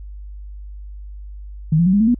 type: tone with pitch steps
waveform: sine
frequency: 156.7 / 170.88 / 186.35 / 203.2 / 221.6 / 241.7 Hz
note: D#3 / F3 / F#3 / G#3 / A3 / B3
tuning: +13 / -37 / +13 / -38 / +13 / -37 cents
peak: -11 dBFS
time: 1.72-2.146 s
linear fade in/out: 5 ms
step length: 71 ms
effects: added 50 Hz sine -31 dBFS peak until 2.19 s